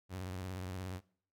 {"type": "tone with vibrato", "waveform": "sawtooth", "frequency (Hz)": 92.5, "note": "F#2", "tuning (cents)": 0, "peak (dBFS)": -36, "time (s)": [0.09, 1.01], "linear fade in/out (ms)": 50, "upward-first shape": "triangle", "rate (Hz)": 17, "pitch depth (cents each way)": 110, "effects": ["noise-tail reverb RT60 0.5 s tail -22 dB re dry"]}